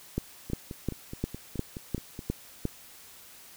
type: two click trains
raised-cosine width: 3 ms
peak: -15 / -24 dBFS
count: 8 / 9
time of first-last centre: 0.18-2.653 / 0.5-2.191 s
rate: 2.83 / 4.73 Hz
effects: white hiss -51 dBFS RMS until 3.56 s